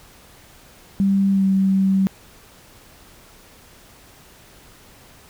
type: tone with pitch glide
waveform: sine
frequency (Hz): 196 to 192.41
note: G3 to G3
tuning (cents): 0 to -32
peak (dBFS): -14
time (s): 1-2.07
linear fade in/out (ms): 0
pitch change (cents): -32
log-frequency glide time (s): 1.31-1.45
effects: pink hiss -48 dBFS RMS until 5.29 s